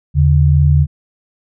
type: tone pair together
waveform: sine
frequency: 80.27 / 143.2 Hz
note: E2 / D3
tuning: -45 / -43 cents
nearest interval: minor seventh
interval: 1002 cents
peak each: -10 dBFS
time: 0.14-0.87 s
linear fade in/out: 50 ms
effects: none